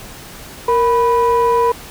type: tone pair together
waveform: sine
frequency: 466.2 / 987.8 Hz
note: A#4 / B5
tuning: 0 / 0 cents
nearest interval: octave + minor second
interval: 1300 cents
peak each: -12 dBFS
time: 0.68-1.72 s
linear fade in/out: 5 ms
effects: tanh soft clip ceiling -7 dBFS + pink hiss -35 dBFS RMS until 1.9 s